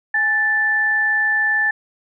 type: tone pair together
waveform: sine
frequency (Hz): 832 / 1758.7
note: G#5 / A6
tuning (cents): +3 / -1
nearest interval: octave + minor second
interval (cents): 1296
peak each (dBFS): -27 / -15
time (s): 0.14-1.71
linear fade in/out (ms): 5
effects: none